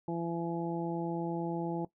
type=harmonic tone; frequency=168.8 Hz; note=E3; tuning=41 cents sharp; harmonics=1 / 2 / 3 / 4 / 5; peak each=-36 / -35 / -43 / -44 / -41 dBFS; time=0.08-1.85 s; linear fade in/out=2 ms; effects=noise-tail reverb RT60 0.1 s tail -17 dB re dry